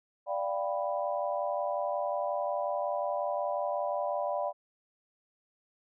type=chord; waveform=sine; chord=G dominant seventh; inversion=second; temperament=equal; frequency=587.3 / 698.5 / 784 / 987.8 Hz; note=D5 / F5 / G5 / B5; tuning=0 / 0 / 0 / 0 cents; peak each=-32 / -35 / -37 / -37 dBFS; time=0.26-4.53 s; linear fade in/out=50 ms; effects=none